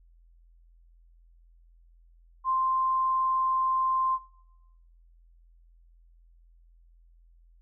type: tone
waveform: sine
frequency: 1046.5 Hz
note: C6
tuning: in tune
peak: -23 dBFS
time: 2.44-4.19 s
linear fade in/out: 50 ms
effects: noise-tail reverb RT60 0.9 s tail -19 dB re dry + added 42 Hz sine -55 dBFS peak until 7.61 s